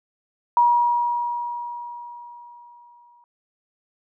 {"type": "tone with exponential decay", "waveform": "sine", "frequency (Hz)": 957, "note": "A#5", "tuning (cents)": 45, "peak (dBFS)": -12, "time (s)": [0.57, 3.24], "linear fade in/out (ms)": 1, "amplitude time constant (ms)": 580, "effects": []}